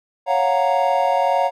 triangle chord, Gb major seventh, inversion second, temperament equal, 554.4 / 698.5 / 740 / 932.3 Hz, Db5 / F5 / Gb5 / Bb5, 0 / 0 / 0 / 0 cents, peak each -19 dBFS, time 0.26-1.51 s, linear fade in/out 50 ms, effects none

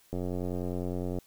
click train, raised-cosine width 2 ms, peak -21 dBFS, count 96, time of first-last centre 0.13-1.187 s, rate 89.9 Hz, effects white hiss -62 dBFS RMS until 1.26 s

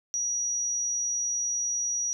sine tone, 5790 Hz, F#8, 38 cents flat, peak -26 dBFS, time 0.14-2.13 s, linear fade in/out 0 ms, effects none

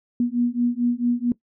sine beating tone pair, 239.1 / 243.6 Hz, A#3 / B3, +44 / -24 cents, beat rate 4.5 Hz, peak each -22 dBFS, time 0.2-1.32 s, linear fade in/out 2 ms, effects noise-tail reverb RT60 0.1 s tail -19 dB re dry

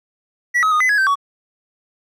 triangle tone with pitch steps, 1943 / 1275 / 1233 / 2020 / 1672 / 1554 / 1126 Hz, B6 / D#6 / D#6 / B6 / G#6 / G6 / C#6, -29 / +42 / -16 / +39 / +11 / -16 / +27 cents, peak -11 dBFS, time 0.54-1.156 s, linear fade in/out 20 ms, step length 88 ms, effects none

